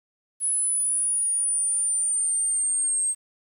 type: exponential sweep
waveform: sine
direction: down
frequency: 10200 to 8372 Hz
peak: -19 dBFS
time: 0.4-3.15 s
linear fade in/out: 50 ms
effects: tanh soft clip ceiling -20 dBFS + 9-bit